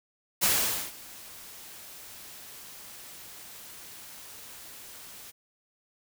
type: noise with ADSR envelope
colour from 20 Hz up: white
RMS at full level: -23 dBFS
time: 0.41-5.32 s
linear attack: 24 ms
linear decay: 480 ms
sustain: -23 dB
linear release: 24 ms
effects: none